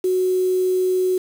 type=tone with quantisation; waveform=sine; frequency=369.4 Hz; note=F#4; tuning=3 cents flat; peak=-16 dBFS; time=0.04-1.18 s; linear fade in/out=5 ms; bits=6; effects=none